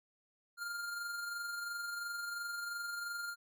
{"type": "tone with amplitude modulation", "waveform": "square", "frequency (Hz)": 1403, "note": "F6", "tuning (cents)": 8, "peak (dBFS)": -38, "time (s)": [0.57, 3.36], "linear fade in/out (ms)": 50, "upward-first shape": "sine", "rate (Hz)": 22.9, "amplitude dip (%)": 35, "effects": []}